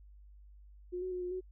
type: tone with pitch steps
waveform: sine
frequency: 358.7 / 370.2 / 362.2 / 358 / 370.1 Hz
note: F4 / F#4 / F#4 / F4 / F#4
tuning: +46 / +1 / -37 / +43 / 0 cents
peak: -35 dBFS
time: 0.92-1.41 s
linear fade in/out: 20 ms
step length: 98 ms
effects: added 50 Hz sine -53 dBFS peak until 1.51 s